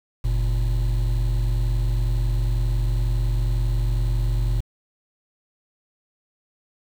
triangle tone pair together, 46.03 / 116 Hz, F#1 / A#2, -8 / -8 cents, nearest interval octave + major third, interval 1600 cents, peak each -17 / -21 dBFS, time 0.24-4.61 s, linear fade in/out 10 ms, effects tanh soft clip ceiling -13 dBFS + 7-bit

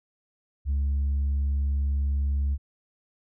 sine tone, 70 Hz, C#2, 18 cents sharp, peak -20 dBFS, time 0.65-2.58 s, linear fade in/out 50 ms, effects tanh soft clip ceiling -21 dBFS

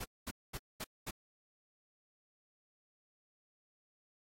pink noise bursts, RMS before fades -41 dBFS, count 5, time 0-1.11 s, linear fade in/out 10 ms, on 46 ms, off 220 ms, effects AAC 48 kbps

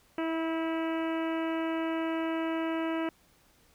harmonic tone with a mistuned harmonic, 325.6 Hz, E4, 21 cents flat, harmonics 1 / 2 / 3 / 4 / 5 / 6 / 7 / 8 / 9, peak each -30 / -36 / -40 / -42 / -44 / -46 / -47 / -48 / -49 dBFS, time 0.18-3.09 s, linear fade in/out 2 ms, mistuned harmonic 5, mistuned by -20 cents, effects pink hiss -64 dBFS RMS until 3.74 s

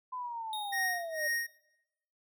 sine linear sweep, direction down, 1021 to 587.3 Hz, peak -36 dBFS, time 0.12-1.28 s, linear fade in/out 10 ms
square tone with exponential decay, 3715 Hz, A#7, 7 cents flat, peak -36 dBFS, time 0.53-1.55 s, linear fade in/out 1 ms, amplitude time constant 220 ms
square tone with tremolo, 1864.7 Hz, A#6, in tune, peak -30 dBFS, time 0.72-1.47 s, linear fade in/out 10 ms, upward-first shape sine, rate 2.1 Hz, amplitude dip 95%
effects noise-tail reverb RT60 0.9 s tail -19 dB re dry

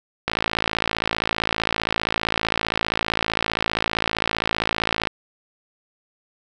click train, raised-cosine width 0.3 ms, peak -4 dBFS, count 266, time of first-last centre 0.28-5.072 s, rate 55.3 Hz, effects none

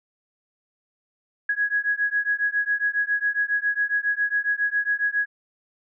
sine beating tone pair, 1661.2 / 1668.5 Hz, G#6 / G#6, 0 / +8 cents, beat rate 7.3 Hz, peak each -24 dBFS, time 1.49-5.26 s, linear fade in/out 5 ms, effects none

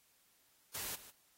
white noise with echo, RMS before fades -42 dBFS, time 0.74-0.96 s, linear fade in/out 10 ms, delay 150 ms, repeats 1, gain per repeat -14 dB, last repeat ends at 1.11 s, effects white hiss -71 dBFS RMS until 1.37 s + AAC 48 kbps

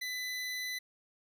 25% pulse tone, 2002 Hz, B6, 23 cents sharp, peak -32 dBFS, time 0.01-0.79 s, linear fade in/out 10 ms, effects none

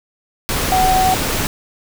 sine tone in noise, 749 Hz, F#5, 21 cents sharp, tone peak -12 dBFS, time 0.72-1.14 s, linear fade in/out 0 ms, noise pink, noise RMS -19 dBFS, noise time 0.49-1.47 s, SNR +4 dB, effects none

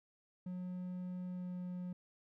triangle tone with pitch glide, 181.2 to 179.95 Hz, F#3 to F#3, -36 to -48 cents, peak -38 dBFS, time 0.46-1.93 s, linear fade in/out 5 ms, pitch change -12 cents, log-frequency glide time 1.28-1.56 s, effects none

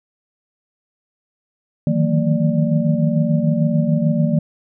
sine tone cluster, 154.4 / 161.2 / 183.5 / 228.5 / 588 Hz, D#3 / E3 / F#3 / A#3 / D5, -13 / -38 / -14 / -34 / +2 cents, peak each -21 / -18 / -23 / -19 / -26 dBFS, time 1.87-4.39 s, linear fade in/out 2 ms, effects none

